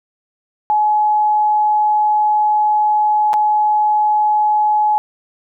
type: tone with dropouts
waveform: sine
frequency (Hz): 847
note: G#5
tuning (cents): +34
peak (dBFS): -11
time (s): 0.7-4.98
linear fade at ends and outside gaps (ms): 0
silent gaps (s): 3.332-3.339
effects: none